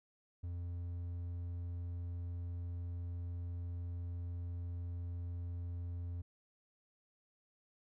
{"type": "tone", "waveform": "triangle", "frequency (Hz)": 87, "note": "F2", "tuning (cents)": -6, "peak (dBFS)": -37, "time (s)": [0.43, 6.22], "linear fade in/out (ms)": 10, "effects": []}